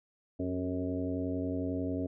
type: harmonic tone with a mistuned harmonic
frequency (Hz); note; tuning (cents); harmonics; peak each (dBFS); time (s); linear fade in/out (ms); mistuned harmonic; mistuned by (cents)
91.1; F#2; -26; 1 / 2 / 3 / 4 / 5 / 6 / 7; -38 / -44 / -33 / -43 / -41 / -45 / -42; 0.39-2.07; 10; 4; +59
effects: none